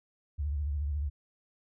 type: tone with vibrato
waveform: sine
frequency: 72.8 Hz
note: D2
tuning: 15 cents flat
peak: -29 dBFS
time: 0.38-1.1 s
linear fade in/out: 20 ms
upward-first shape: sine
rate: 14 Hz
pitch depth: 110 cents each way
effects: none